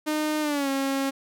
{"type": "tone with pitch glide", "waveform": "sawtooth", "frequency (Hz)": [305.7, 272.3], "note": ["D#4", "C#4"], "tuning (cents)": [-30, -31], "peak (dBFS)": -20, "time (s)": [0.06, 1.11], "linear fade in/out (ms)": 20, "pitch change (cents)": -201, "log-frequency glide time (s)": [0.41, 0.69], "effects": []}